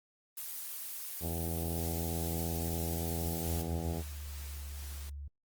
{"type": "noise", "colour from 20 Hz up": "blue", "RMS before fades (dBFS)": -41, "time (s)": [0.37, 3.62], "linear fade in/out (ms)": 5}
{"type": "harmonic tone", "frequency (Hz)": 83, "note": "E2", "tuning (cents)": 12, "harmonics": [1, 2, 3, 4, 5, 6, 7, 8, 9, 10], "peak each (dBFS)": [-36, -39, -44, -44, -45, -48, -50, -51, -49, -52], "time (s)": [1.2, 4.03], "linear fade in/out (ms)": 50}
{"type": "tone with pitch glide", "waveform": "sine", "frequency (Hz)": [80.7, 71.07], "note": ["E2", "C#2"], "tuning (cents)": [-36, 44], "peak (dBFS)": -40, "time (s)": [3.25, 5.28], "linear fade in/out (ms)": 5, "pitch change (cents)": -220, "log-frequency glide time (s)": [3.35, 4.41]}
{"type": "noise with tremolo", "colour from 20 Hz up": "white", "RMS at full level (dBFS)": -49, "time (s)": [3.42, 5.1], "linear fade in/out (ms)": 10, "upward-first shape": "sine", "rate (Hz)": 2.2, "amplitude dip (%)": 25}
{"effects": ["Opus 24 kbps"]}